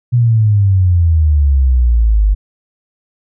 sine exponential sweep, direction down, 123.47 to 49 Hz, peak -7 dBFS, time 0.12-2.35 s, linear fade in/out 20 ms, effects none

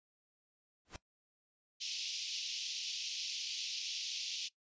pink noise with exponential growth, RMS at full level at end -42 dBFS, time 0.85-0.96 s, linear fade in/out 1 ms, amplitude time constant 22 ms
white band-pass noise, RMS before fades -41 dBFS, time 1.8-4.49 s, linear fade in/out 20 ms, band 2600 to 6000 Hz, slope 48 dB/octave
effects noise-tail reverb RT60 0.1 s tail -19 dB re dry + resampled to 16000 Hz

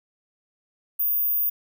sine tone, 14917 Hz, A#9, in tune, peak -20 dBFS, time 0.99-1.5 s, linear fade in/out 10 ms, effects none

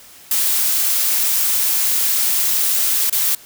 blue noise with dropouts, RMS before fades -17 dBFS, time 0.31-3.35 s, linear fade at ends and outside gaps 2 ms, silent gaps 3.098-3.126 s, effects white hiss -43 dBFS RMS until 3.45 s

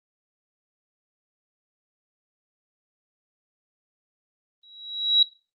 sine tone with exponential growth, 3876 Hz, B7, 33 cents flat, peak -12 dBFS, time 4.63-5.23 s, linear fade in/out 5 ms, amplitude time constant 130 ms, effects noise-tail reverb RT60 0.3 s tail -17 dB re dry + Opus 32 kbps

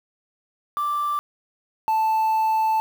sine tone pair in turn, 1174.7 / 880 Hz, D6 / A5, 0 / 0 cents, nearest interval perfect fourth, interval 500 cents, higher first, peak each -20 / -15 dBFS, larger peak second, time 0.77-1.19 / 1.88-2.8 s, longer second, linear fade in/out 0 ms, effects tanh soft clip ceiling -17 dBFS + 7-bit

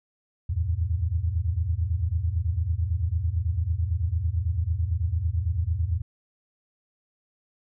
sine tone cluster, 77 / 86 / 109.9 Hz, D#2 / F2 / A2, -17 / -26 / -2 cents, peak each -28 / -25 / -31 dBFS, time 0.49-6.02 s, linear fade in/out 10 ms, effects none

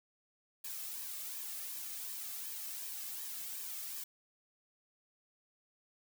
blue noise with flanger, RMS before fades -43 dBFS, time 0.64-4.04 s, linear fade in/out 5 ms, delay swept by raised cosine 1.4 to 2.13 ms, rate 2.7 Hz, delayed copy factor -0.6, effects none

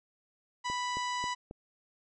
harmonic tone, 987.8 Hz, B5, in tune, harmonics 1 / 2 / 3 / 4 / 5 / 6 / 7 / 8, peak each -33 / -39 / -43 / -45 / -47 / -49 / -50 / -51 dBFS, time 0.64-1.35 s, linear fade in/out 20 ms
click train, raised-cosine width 2 ms, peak -29 dBFS, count 4, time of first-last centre 0.7-1.511 s, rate 3.7 Hz
effects none

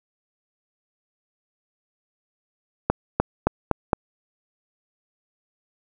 accelerating click train, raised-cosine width 1 ms, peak -3 dBFS, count 5, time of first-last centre 2.9-3.932 s, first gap 300 ms, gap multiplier 0.9, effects none

